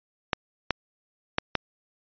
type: clicks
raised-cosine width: 0.3 ms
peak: -6 dBFS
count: 4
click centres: 0.332 / 0.707 / 1.384 / 1.553 s
effects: resampled to 11025 Hz